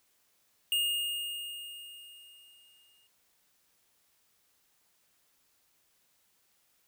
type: tone with exponential decay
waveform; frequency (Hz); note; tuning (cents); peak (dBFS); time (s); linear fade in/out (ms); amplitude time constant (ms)
square; 2839; F7; +28; -26; 0.72-3.07; 1; 510
effects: white hiss -71 dBFS RMS until 6.87 s